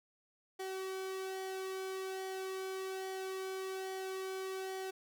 sawtooth tone with flanger, 379.9 Hz, F#4, 46 cents sharp, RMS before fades -41 dBFS, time 0.59-4.91 s, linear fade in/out 10 ms, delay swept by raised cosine 0.76 to 1.56 ms, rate 1.2 Hz, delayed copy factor -0.5, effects none

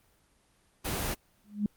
pink noise, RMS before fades -32 dBFS, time 0.84-1.15 s, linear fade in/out 20 ms
sine tone with exponential growth, 207.2 Hz, G#3, 4 cents flat, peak -22 dBFS, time 1.44-1.66 s, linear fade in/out 2 ms, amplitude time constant 46 ms
effects pink hiss -67 dBFS RMS until 1.76 s + Opus 24 kbps

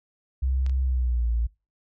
sine tone with pitch glide, 65.41 to 57.6 Hz, C2 to A#1, 0 to -20 cents, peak -21 dBFS, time 0.42-1.47 s, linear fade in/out 10 ms, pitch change -220 cents, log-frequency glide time 0.83-1.3 s
clicks, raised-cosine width 0.2 ms, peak -25 / -31 dBFS, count 2, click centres 0.664 / 0.696 s
effects noise-tail reverb RT60 0.3 s tail -25 dB re dry

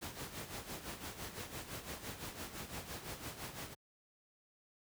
pink noise with tremolo, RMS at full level -43 dBFS, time 0.01-3.75 s, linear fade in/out 20 ms, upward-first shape sine, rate 5.9 Hz, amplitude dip 65%, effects high-pass 60 Hz 12 dB/octave

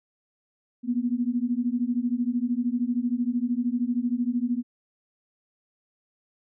sine beating tone pair, 236.2 / 249.2 Hz, A#3 / B3, +23 / +16 cents, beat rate 13 Hz, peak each -26 / -26 dBFS, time 0.83-4.63 s, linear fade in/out 50 ms, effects none

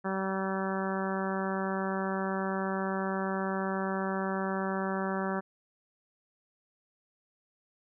harmonic tone, 191.8 Hz, G3, 37 cents flat, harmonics 1 / 2 / 3 / 4 / 5 / 6 / 7 / 8 / 9, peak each -33 / -36 / -38 / -39 / -40 / -41 / -41 / -42 / -43 dBFS, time 0.04-5.41 s, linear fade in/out 20 ms, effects none

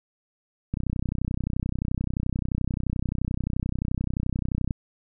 click train, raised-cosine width 5 ms, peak -14 dBFS, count 126, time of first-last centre 0.74-4.708 s, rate 31.5 Hz, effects none

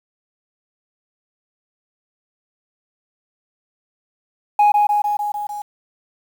sine tone with echo, 830 Hz, G#5, 1 cent flat, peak -7 dBFS, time 4.59-4.72 s, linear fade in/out 5 ms, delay 150 ms, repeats 6, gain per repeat -3 dB, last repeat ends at 5.62 s, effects tanh soft clip ceiling -9 dBFS + 7-bit

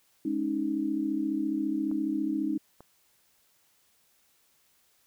sine chord, Ab suspended fourth, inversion none, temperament just, 207.7 / 276.9 / 311.5 Hz, Ab3 / Db4 / Eb4, 0 / -2 / +2 cents, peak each -35 / -31 / -29 dBFS, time 0.25-2.58 s, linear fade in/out 5 ms
clicks, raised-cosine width 1 ms, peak -34 dBFS, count 2, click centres 1.914 / 2.806 s
effects white hiss -67 dBFS RMS until 5.06 s

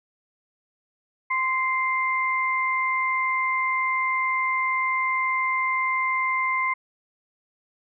sine tone pair together, 1041.4 / 2093 Hz, C6 / C7, -8 / 0 cents, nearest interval octave, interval 1208 cents, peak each -24 dBFS, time 1.3-6.74 s, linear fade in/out 10 ms, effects none

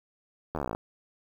slowing click train, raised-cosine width 1 ms, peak -18 dBFS, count 14, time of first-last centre 0.55-0.75 s, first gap 12 ms, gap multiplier 1.04, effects 8-bit

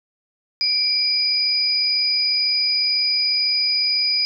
sine tone pair together, 2349 / 4933 Hz, D7 / D#8, 0 / -16 cents, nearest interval octave + minor second, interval 1284 cents, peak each -27 / -17 dBFS, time 0.61-4.25 s, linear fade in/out 0 ms, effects none

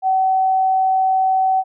sine tone, 759 Hz, F#5, 44 cents sharp, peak -13 dBFS, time 0.02-1.64 s, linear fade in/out 50 ms, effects none

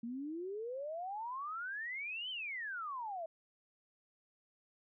sine exponential two-way sweep, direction up then down, 226 to 3136 to 632 Hz, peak -39 dBFS, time 0.03-3.26 s, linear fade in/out 5 ms, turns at 2.3 s, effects none

